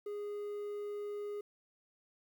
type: tone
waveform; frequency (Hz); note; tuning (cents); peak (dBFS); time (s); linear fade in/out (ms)
triangle; 412.7; G#4; -11; -36; 0.06-1.41; 5
effects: 11-bit